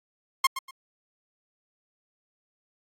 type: tone with echo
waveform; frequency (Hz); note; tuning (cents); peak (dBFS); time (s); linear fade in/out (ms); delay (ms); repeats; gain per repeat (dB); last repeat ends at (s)
sawtooth; 1066; C6; +32; -14; 0.44-0.47; 5; 120; 2; -12; 0.71
effects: AAC 48 kbps